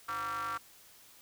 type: ring-modulated tone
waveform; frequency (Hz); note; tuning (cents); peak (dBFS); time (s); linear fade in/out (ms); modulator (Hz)
square; 107.1; A2; -46; -32; 0.08-0.58; 10; 1260
effects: white hiss -58 dBFS RMS until 1.21 s